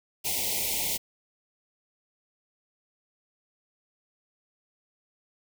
white band-stop noise, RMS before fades -29 dBFS, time 0.24-0.98 s, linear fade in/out 20 ms, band 940 to 2000 Hz, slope 96 dB/octave, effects none

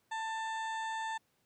harmonic tone with a mistuned harmonic, 889 Hz, A5, 18 cents sharp, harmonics 1 / 2 / 3 / 4 / 5 / 7 / 8 / 9, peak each -36 / -41 / -54 / -49 / -60 / -59 / -59 / -58 dBFS, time 0.11-1.18 s, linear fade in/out 10 ms, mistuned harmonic 7, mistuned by +37 cents, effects pink hiss -75 dBFS RMS until 1.45 s + high-pass 100 Hz 12 dB/octave

